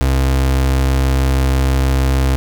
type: tone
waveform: 35% pulse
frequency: 66.3 Hz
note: C2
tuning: 23 cents sharp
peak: -10 dBFS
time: 0.01-2.36 s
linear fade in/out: 0 ms
effects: none